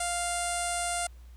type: tone with low-pass filter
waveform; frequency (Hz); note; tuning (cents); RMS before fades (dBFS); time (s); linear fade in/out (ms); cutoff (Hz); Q
sawtooth; 698.5; F5; 0; -31; 0-1.07; 5; 8900; 7.8
effects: added 60 Hz sine -46 dBFS peak until 1.36 s + pink hiss -64 dBFS RMS until 1.36 s